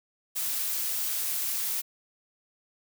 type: noise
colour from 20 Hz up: blue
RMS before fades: -30 dBFS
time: 0.35-1.82 s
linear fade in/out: 20 ms
effects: none